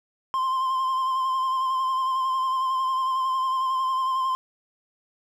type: tone with vibrato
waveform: triangle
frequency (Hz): 1046.5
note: C6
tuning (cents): 0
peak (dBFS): -20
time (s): 0.34-4.35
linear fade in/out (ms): 0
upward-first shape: sine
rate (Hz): 11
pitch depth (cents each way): 29
effects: none